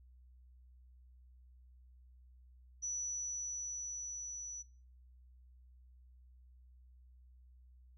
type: tone with level ramp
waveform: sine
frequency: 5920 Hz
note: F#8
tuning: in tune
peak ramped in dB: -36 to -43 dBFS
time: 2.82-4.63 s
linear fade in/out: 20 ms
effects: noise-tail reverb RT60 0.4 s tail -23 dB re dry + added 62 Hz sine -58 dBFS peak until 7.97 s